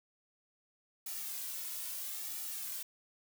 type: noise with flanger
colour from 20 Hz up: blue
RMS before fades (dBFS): -41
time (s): 1.06-2.83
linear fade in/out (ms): 5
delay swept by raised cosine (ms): 1.9 to 2.54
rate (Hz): 0.76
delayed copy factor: -0.7
effects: none